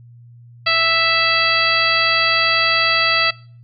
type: harmonic tone with a mistuned harmonic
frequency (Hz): 659.3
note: E5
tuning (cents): 0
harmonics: 1 / 2 / 3 / 4 / 5 / 6 / 7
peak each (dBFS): -25 / -20 / -20 / -20 / -24 / -25 / -20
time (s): 0.66-3.31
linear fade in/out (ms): 10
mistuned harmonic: 6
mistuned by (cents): +19
effects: noise-tail reverb RT60 0.5 s tail -24 dB re dry + added 119 Hz sine -40 dBFS peak until 3.63 s